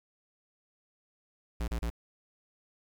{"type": "tone bursts", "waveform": "square", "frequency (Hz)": 57.6, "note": "A#1", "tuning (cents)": -20, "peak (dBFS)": -31, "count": 3, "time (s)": [1.6, 1.901], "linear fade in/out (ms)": 5, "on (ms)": 79, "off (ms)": 32, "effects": ["10-bit"]}